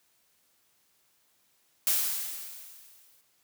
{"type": "noise with exponential decay", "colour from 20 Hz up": "blue", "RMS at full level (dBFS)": -24, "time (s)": [1.87, 3.21], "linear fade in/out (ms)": 0, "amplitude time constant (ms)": 290, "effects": ["white hiss -69 dBFS RMS until 3.43 s", "high-pass 60 Hz 12 dB/octave"]}